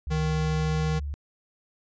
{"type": "tone with pitch glide", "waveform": "sine", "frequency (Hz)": [69.3, 71.83], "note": ["C#2", "D2"], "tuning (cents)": [0, -38], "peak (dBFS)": -29, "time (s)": [0.07, 1.14], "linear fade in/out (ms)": 0, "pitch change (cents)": 62, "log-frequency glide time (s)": [0.62, 0.89]}
{"type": "tone", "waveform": "square", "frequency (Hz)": 155.56, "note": "D#3", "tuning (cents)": 0, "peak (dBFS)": -25, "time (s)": [0.1, 1], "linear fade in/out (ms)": 20}
{"effects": ["resampled to 16000 Hz"]}